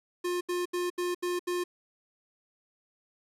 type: tone bursts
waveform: square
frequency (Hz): 355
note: F4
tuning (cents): +28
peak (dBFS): -29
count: 6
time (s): 0.24-1.64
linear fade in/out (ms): 10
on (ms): 170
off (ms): 76
effects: resampled to 32000 Hz + 10-bit